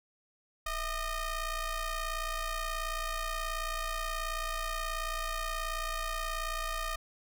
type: ring-modulated tone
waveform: sawtooth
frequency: 622.3 Hz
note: D#5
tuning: in tune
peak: -26 dBFS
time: 0.66-6.96 s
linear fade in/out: 5 ms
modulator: 593 Hz
effects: none